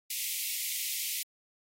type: high-pass noise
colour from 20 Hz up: white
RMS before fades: -34 dBFS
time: 0.1-1.23 s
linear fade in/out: 5 ms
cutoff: 2000 Hz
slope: 96 dB/octave
effects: AAC 48 kbps